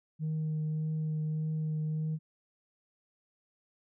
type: tone with vibrato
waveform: sine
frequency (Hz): 155.56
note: D#3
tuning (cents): 0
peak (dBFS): -28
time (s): 0.19-2.19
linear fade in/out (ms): 50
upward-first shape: triangle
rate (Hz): 1.7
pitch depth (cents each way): 15
effects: tanh soft clip ceiling -28 dBFS